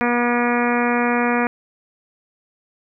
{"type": "harmonic tone with a mistuned harmonic", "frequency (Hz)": 240.8, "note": "B3", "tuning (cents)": -44, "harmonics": [1, 2, 3, 4, 5, 6, 7, 8, 9, 10], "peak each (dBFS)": [-20, -23, -25, -26, -27, -28, -28, -29, -30, -30], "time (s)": [0.01, 1.47], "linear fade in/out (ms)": 0, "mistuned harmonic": 9, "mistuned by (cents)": 17, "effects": []}